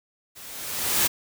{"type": "noise with level ramp", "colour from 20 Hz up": "white", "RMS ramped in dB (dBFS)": [-44, -19], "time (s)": [0.35, 1.08], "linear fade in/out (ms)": 20, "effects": []}